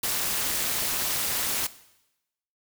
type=noise with amplitude modulation; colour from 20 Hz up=white; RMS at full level=-24 dBFS; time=0.03-1.67 s; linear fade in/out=5 ms; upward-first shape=sine; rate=244 Hz; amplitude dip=80%; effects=noise-tail reverb RT60 0.9 s tail -17 dB re dry